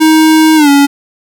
square tone with pitch glide, 315.2 to 282.4 Hz, D#4 to C#4, +23 to +32 cents, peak -4 dBFS, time 0-0.87 s, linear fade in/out 20 ms, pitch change -191 cents, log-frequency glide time 0.56-0.69 s, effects none

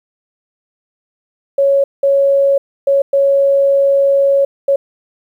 sine tone bursts at uneven times, 554.4 Hz, C#5, in tune, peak -8 dBFS, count 5, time 1.58-1.84 / 2.03-2.58 / 2.87-3.02 / 3.13-4.45 / 4.68-4.76 s, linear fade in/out 5 ms, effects 8-bit

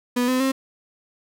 35% pulse tone with pitch steps, 245.9 / 255.9 / 266.3 Hz, B3 / C4 / C4, -7 / -38 / +31 cents, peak -17 dBFS, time 0.16-0.52 s, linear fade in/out 10 ms, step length 120 ms, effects none

